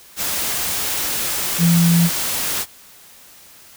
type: tone in noise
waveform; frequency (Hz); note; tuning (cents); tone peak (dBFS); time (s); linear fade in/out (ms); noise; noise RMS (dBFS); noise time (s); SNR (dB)
sine; 170; F3; -46; -11; 1.58-2.1; 50; white; -22; 0.16-2.66; +8
effects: white hiss -45 dBFS RMS until 3.76 s